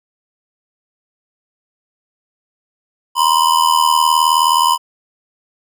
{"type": "ring-modulated tone", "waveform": "square", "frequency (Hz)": 1000, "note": "B5", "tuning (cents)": 21, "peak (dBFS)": -8, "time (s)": [3.15, 4.78], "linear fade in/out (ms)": 50, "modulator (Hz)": 39.6, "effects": []}